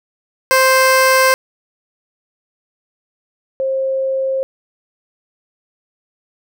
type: tone pair in turn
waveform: 15% pulse / sine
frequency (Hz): 523.3 / 532.4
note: C5 / C5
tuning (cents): 0 / +30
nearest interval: unison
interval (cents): 30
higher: second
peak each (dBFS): -3 / -15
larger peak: first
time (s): 0.51-1.34 / 3.6-4.43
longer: neither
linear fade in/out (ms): 0
effects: none